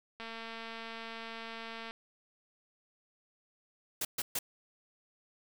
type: click train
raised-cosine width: 0.3 ms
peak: -28 dBFS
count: 389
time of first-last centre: 0.2-1.909 s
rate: 227 Hz
type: noise bursts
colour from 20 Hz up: white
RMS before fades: -34 dBFS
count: 3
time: 4.01-4.39 s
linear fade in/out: 5 ms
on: 40 ms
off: 130 ms
effects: none